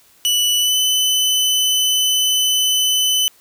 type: tone with pitch glide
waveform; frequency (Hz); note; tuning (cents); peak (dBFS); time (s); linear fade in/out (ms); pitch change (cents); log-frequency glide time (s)
sawtooth; 2960 to 3019; F#7 to F#7; 0 to +34; -11; 0.25-3.28; 0; +34; 0.59-0.76
effects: white hiss -52 dBFS RMS until 3.4 s